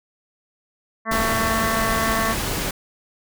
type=harmonic tone; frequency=223.4 Hz; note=A3; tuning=27 cents sharp; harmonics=1 / 2 / 3 / 4 / 5 / 6 / 7 / 8 / 9; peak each=-28 / -35 / -27 / -36 / -24 / -33 / -33 / -29 / -32 dBFS; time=1.05-2.36 s; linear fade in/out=50 ms
type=noise; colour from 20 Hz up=pink; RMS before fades=-25 dBFS; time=1.11-2.71 s; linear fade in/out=5 ms
effects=none